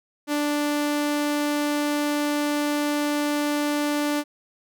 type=tone; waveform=sawtooth; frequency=293.7 Hz; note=D4; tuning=in tune; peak=-18 dBFS; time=0.27-4.24 s; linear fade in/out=50 ms; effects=none